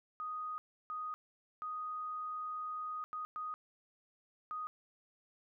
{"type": "tone bursts at uneven times", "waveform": "sine", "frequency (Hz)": 1244.5, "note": "D#6", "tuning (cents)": 0, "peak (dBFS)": -38, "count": 6, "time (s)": [[0.2, 0.58], [0.9, 1.14], [1.62, 3.04], [3.13, 3.25], [3.36, 3.54], [4.51, 4.67]], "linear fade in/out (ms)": 0, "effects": []}